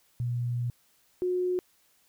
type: tone pair in turn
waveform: sine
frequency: 121 / 362.6 Hz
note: B2 / F#4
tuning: -35 / -35 cents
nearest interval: octave + perfect fifth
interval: 1900 cents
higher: second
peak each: -27 / -25 dBFS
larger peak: second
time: 0.2-0.7 / 1.22-1.59 s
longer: first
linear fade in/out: 0 ms
effects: white hiss -66 dBFS RMS until 2.08 s